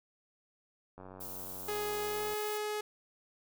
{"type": "click train", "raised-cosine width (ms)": 1, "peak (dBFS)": -35, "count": 128, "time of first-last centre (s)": [0.98, 2.335], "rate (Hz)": 93.7}
{"type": "noise", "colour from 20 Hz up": "violet", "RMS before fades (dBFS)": -44, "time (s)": [1.2, 2.58], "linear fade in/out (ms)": 10}
{"type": "tone with pitch glide", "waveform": "sawtooth", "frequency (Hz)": [417.4, 422], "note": ["G#4", "G#4"], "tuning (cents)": [9, 28], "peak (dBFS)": -30, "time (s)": [1.68, 2.81], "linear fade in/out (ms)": 5, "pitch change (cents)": 19, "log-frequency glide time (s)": [2.02, 2.26]}
{"effects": []}